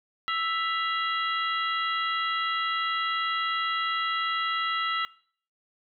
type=harmonic tone with a mistuned harmonic; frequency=659.3 Hz; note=E5; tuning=in tune; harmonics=2 / 3 / 4 / 5 / 6; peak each=-28 / -32 / -34 / -36 / -38 dBFS; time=0.28-5.05 s; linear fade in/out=0 ms; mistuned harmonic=4; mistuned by=+110 cents; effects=noise-tail reverb RT60 0.5 s tail -21 dB re dry